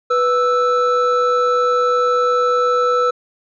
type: tone pair together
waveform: triangle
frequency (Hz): 493.2 / 1318.5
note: B4 / E6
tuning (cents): -2 / 0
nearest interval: octave + perfect fourth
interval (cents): 1702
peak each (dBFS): -14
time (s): 0.1-3.11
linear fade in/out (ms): 10
effects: resampled to 16000 Hz